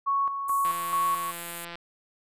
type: tone with tremolo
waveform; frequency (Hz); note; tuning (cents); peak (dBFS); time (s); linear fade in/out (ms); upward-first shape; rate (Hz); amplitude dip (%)
sine; 1108.7; C#6; 0; -22; 0.06-1.32; 20; square; 2.3; 55
type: high-pass noise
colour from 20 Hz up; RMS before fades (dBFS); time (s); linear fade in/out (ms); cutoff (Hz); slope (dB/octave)
white; -38; 0.48-1.65; 5; 7400; 48
type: click train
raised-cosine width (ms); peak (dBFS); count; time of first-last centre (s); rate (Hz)
0.3; -23; 190; 0.65-1.755; 171
effects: resampled to 32000 Hz